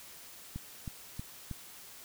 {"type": "click train", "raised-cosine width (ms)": 5, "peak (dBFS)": -26, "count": 4, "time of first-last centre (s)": [0.56, 1.512], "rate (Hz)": 3.15, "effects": ["white hiss -51 dBFS RMS until 2.04 s"]}